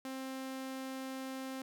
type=tone; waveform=sawtooth; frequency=264 Hz; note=C4; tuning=16 cents sharp; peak=-36 dBFS; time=0.05-1.62 s; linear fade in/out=2 ms; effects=none